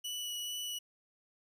sawtooth tone with vibrato, 2948 Hz, F#7, 7 cents flat, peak -34 dBFS, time 0.04-0.79 s, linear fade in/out 10 ms, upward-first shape sine, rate 2.3 Hz, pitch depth 10 cents each way, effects none

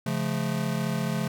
square chord, Db augmented, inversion none, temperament just, 138.59 / 173.24 / 216.5 Hz, Db3 / F3 / A3, 0 / -14 / -28 cents, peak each -31 dBFS, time 0.06-1.28 s, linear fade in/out 5 ms, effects none

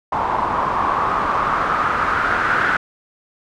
white noise with low-pass filter sweep, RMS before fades -19 dBFS, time 0.12-2.77 s, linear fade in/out 5 ms, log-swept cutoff 950 to 1500 Hz, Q 4.8, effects none

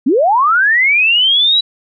sine linear sweep, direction up, 222.5 to 3951 Hz, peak -8 dBFS, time 0.06-1.61 s, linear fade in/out 10 ms, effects none

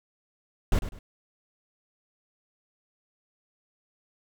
brown noise with echo, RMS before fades -21 dBFS, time 0.72-0.79 s, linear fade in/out 2 ms, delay 100 ms, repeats 2, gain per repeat -11 dB, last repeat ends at 0.99 s, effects none

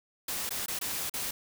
white noise with dropouts, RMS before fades -34 dBFS, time 0.28-1.31 s, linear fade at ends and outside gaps 5 ms, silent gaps 0.493-0.506 / 0.661-0.681 / 0.79-0.812 / 1.097-1.138 s, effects none

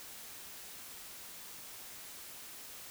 silence, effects white hiss -49 dBFS RMS until 2.9 s

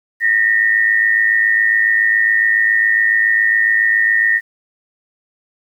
sine tone pair together, 1831.8 / 1939 Hz, A#6 / B6, -31 / -32 cents, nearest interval minor second, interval 99 cents, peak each -12 / -16 dBFS, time 0.2-4.41 s, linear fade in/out 50 ms, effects 8-bit

